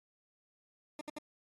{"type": "tone bursts", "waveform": "20% pulse", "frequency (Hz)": 300.7, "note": "D4", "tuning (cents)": 41, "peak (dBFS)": -35, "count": 3, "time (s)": [0.99, 1.185], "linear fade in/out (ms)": 2, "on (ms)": 21, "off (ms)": 66, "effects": ["AAC 32 kbps"]}